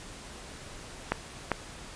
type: clicks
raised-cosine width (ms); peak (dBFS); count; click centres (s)
0.5; -10; 2; 1.12 / 1.517
effects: pink hiss -45 dBFS RMS until 1.95 s + resampled to 22050 Hz